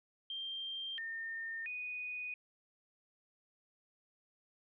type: tone with pitch steps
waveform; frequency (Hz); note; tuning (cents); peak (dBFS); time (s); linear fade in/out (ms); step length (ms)
sine; 3173 / 1818 / 2481; G7 / A#6 / D#7; +20 / -44 / -6; -39; 0.3-2.34; 2; 680
effects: none